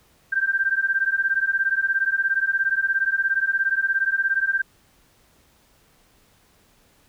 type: beating tone pair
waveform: sine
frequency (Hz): 1568 / 1585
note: G6 / G6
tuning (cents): 0 / +19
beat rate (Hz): 17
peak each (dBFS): -22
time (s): 0.32-4.62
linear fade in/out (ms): 10
effects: pink hiss -59 dBFS RMS until 7.08 s